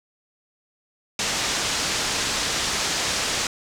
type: low-pass noise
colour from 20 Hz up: white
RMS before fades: -25 dBFS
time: 1.19-3.47 s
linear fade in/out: 2 ms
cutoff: 7100 Hz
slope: 24 dB/octave
effects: none

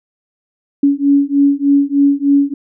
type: beating tone pair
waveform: sine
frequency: 280.1 / 283.4 Hz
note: C#4 / C#4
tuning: +18 / +38 cents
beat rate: 3.3 Hz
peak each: -12 dBFS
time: 0.83-2.54 s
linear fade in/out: 5 ms
effects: none

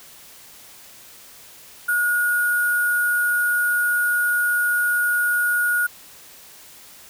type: tone with sample-and-hold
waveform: sine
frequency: 1445 Hz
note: F#6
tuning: 41 cents flat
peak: -17 dBFS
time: 1.88-5.87 s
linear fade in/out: 10 ms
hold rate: 11025 Hz
effects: white hiss -45 dBFS RMS until 7.09 s

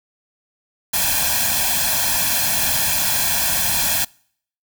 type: noise with comb filter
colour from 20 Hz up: white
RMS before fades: -19 dBFS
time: 0.93-4.05 s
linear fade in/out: 10 ms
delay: 1.2 ms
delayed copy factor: +0.85
effects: noise-tail reverb RT60 0.6 s tail -26 dB re dry

